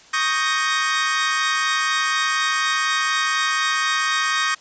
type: chord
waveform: sawtooth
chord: Eb dominant seventh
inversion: third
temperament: equal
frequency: 1108.7 / 1244.5 / 1568 / 1864.7 Hz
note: Db6 / Eb6 / G6 / Bb6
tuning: 0 / 0 / 0 / 0 cents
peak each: -22 / -20 / -22 / -19 dBFS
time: 0.13-4.55 s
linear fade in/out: 10 ms
effects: white hiss -48 dBFS RMS until 4.6 s + resampled to 16000 Hz